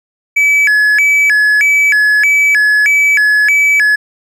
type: tone with vibrato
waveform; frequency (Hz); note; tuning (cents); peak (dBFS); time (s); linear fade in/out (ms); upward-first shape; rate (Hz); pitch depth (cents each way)
triangle; 1975.5; B6; 0; -5; 0.36-3.96; 10; square; 1.6; 260
effects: none